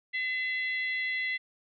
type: harmonic tone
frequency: 676 Hz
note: E5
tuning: 43 cents sharp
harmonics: 3 / 4 / 5 / 6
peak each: -29 / -42 / -42 / -46 dBFS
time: 0.13-1.38 s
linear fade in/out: 20 ms
effects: none